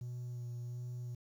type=tone with vibrato; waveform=triangle; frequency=121.8 Hz; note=B2; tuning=24 cents flat; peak=-37 dBFS; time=0.01-1.15 s; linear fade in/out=5 ms; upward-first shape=sine; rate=1.4 Hz; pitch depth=19 cents each way; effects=tanh soft clip ceiling -34 dBFS + 11-bit